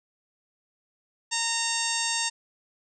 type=harmonic tone with a mistuned harmonic; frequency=920 Hz; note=A#5; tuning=23 cents flat; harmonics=1 / 2 / 3 / 4 / 5 / 6 / 7 / 8 / 9; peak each=-34 / -34 / -34 / -34 / -34 / -34 / -34 / -34 / -34 dBFS; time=1.31-2.3 s; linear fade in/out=20 ms; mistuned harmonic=7; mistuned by=-16 cents; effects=none